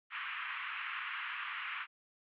pink band-pass noise, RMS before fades -41 dBFS, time 0.1-1.87 s, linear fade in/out 50 ms, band 1100 to 2900 Hz, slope 48 dB/octave, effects none

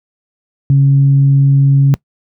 sine tone with frequency modulation, 138.59 Hz, C#3, in tune, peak -5 dBFS, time 0.7-1.94 s, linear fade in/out 0 ms, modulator 136 Hz, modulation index 0.25, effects noise-tail reverb RT60 0.1 s tail -22 dB re dry + high-pass 60 Hz 12 dB/octave

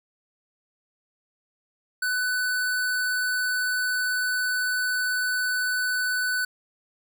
square tone, 1497 Hz, F#6, 20 cents sharp, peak -24 dBFS, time 2.02-6.45 s, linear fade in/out 5 ms, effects none

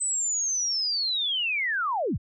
sine linear sweep, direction down, 8150 to 36.71 Hz, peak -24 dBFS, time 0-2.18 s, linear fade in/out 20 ms, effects none

